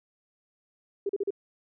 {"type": "tone bursts", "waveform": "sine", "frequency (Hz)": 398.8, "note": "G4", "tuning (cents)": 30, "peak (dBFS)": -25, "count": 4, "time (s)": [1.06, 1.306], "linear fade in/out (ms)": 5, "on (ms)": 33, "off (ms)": 38, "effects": []}